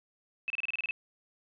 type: tone bursts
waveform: sine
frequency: 2600 Hz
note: E7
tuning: 24 cents flat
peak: -29 dBFS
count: 9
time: 0.48-0.909 s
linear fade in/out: 0 ms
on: 21 ms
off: 30 ms
effects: resampled to 8000 Hz + 10-bit